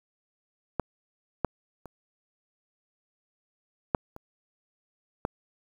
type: clicks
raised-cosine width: 1 ms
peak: -12 / -10 / -28 / -8 / -28 / -13 dBFS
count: 6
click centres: 0.797 / 1.447 / 1.857 / 3.948 / 4.164 / 5.251 s
effects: 8-bit